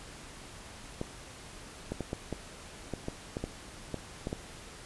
clicks, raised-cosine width 2 ms, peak -20 dBFS, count 12, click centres 1.014 / 1.92 / 2.007 / 2.131 / 2.327 / 2.937 / 3.084 / 3.369 / 3.44 / 3.943 / 4.271 / 4.329 s, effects pink hiss -48 dBFS RMS until 4.85 s + resampled to 24000 Hz

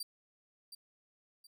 sawtooth tone with echo, 4699 Hz, D8, in tune, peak -35 dBFS, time 0-0.03 s, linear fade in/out 5 ms, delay 720 ms, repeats 2, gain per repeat -9 dB, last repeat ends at 1.47 s, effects none

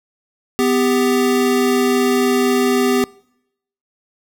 square tone pair together, 250.6 / 396.4 Hz, B3 / G4, +25 / +19 cents, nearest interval minor sixth, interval 794 cents, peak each -17 dBFS, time 0.59-3.04 s, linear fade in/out 0 ms, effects noise-tail reverb RT60 0.8 s tail -25 dB re dry

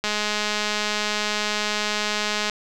click train, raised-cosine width 0.2 ms, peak -7 dBFS, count 517, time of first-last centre 0.04-2.497 s, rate 210 Hz, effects none

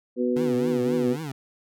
harmonic tone, 123.5 Hz, B2, in tune, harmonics 2 / 3 / 4, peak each -24 / -26 / -27 dBFS, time 0.16-1.17 s, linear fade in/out 50 ms
25% pulse tone with vibrato, 140.7 Hz, C#3, 26 cents sharp, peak -27 dBFS, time 0.36-1.32 s, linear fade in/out 5 ms, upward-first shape triangle, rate 3.8 Hz, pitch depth 290 cents each way
effects none

